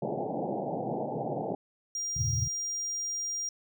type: band-pass noise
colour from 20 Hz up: white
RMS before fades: -33 dBFS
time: 0.02-1.55 s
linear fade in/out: 2 ms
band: 120 to 840 Hz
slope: 96 dB/octave
type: tone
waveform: triangle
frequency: 5700 Hz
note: F8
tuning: 34 cents sharp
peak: -30 dBFS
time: 1.95-3.49 s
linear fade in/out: 2 ms
type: chord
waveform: sine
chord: E diminished seventh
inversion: none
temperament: equal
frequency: 82.41 / 98 / 116.54 / 138.59 Hz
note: E2 / G2 / Bb2 / Db3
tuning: 0 / 0 / 0 / 0 cents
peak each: -34 / -35 / -31 / -34 dBFS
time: 2.16-2.48 s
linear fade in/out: 10 ms
effects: none